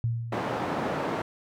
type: tone with exponential decay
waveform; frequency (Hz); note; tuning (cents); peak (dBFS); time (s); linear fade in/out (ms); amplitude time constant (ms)
sine; 116.2; A#2; -5; -22; 0.04-0.92; 0; 190
type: band-pass noise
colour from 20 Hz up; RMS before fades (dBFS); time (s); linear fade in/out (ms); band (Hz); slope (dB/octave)
white; -30; 0.32-1.22; 5; 140 to 850; 12
effects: none